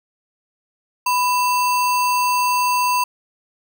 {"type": "tone with sample-and-hold", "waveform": "sine", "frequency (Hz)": 993, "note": "B5", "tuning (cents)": 9, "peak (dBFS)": -15, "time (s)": [1.06, 3.04], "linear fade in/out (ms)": 5, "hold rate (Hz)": 3675, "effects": []}